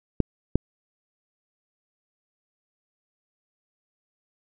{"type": "clicks", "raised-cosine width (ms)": 3, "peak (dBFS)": -6, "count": 2, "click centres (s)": [0.203, 0.556], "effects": []}